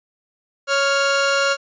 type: tone pair together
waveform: sawtooth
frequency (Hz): 554.4 / 1396.9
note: C#5 / F6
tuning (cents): 0 / 0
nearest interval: octave + major third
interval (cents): 1600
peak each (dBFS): -15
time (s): 0.67-1.57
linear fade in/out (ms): 50
effects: resampled to 16000 Hz